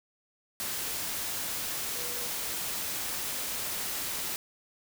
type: tone in noise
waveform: sine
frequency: 483.4 Hz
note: B4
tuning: 37 cents flat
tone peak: -44 dBFS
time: 1.96-2.27 s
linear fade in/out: 0 ms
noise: white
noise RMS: -34 dBFS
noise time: 0.6-4.36 s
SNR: -13 dB
effects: none